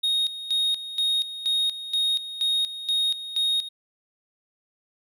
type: tone with tremolo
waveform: triangle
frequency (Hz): 3729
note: A#7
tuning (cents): 0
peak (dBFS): -19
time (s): 0.03-3.69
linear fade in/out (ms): 10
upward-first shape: square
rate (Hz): 2.1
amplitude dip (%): 75
effects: none